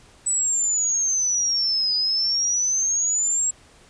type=exponential two-way sweep; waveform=sine; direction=down then up; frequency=7990 to 4945 to 7660 Hz; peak=-19 dBFS; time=0.26-3.51 s; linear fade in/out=10 ms; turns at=1.95 s; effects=pink hiss -52 dBFS RMS until 3.89 s + resampled to 22050 Hz